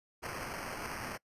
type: noise with sample-and-hold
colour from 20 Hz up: violet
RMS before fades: -41 dBFS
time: 0.22-1.18 s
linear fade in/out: 20 ms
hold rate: 3675 Hz
effects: noise-tail reverb RT60 0.1 s tail -24 dB re dry + resampled to 32000 Hz